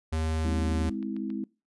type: tone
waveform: square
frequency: 79.5 Hz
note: D#2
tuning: 38 cents sharp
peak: -27 dBFS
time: 0.12-0.9 s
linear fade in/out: 10 ms
type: chord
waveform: sine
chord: Ab augmented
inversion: none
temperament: just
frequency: 207.7 / 259.6 / 324.5 Hz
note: Ab3 / C4 / E4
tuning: 0 / -13 / -27 cents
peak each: -33 / -35 / -35 dBFS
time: 0.45-1.44 s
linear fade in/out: 0 ms
type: click train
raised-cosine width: 0.3 ms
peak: -35 dBFS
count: 4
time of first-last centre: 0.89-1.303 s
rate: 7.27 Hz
effects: noise-tail reverb RT60 0.3 s tail -23 dB re dry + resampled to 24000 Hz